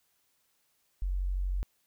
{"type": "tone", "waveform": "sine", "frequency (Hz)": 46.25, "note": "F#1", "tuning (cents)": 0, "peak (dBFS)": -28, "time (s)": [1.02, 1.63], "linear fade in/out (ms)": 0, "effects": ["white hiss -73 dBFS RMS until 1.86 s"]}